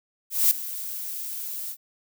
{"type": "noise with ADSR envelope", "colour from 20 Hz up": "violet", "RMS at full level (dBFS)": -17, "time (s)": [0.3, 1.77], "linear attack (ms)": 210, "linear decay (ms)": 3, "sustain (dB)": -16, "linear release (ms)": 70, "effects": []}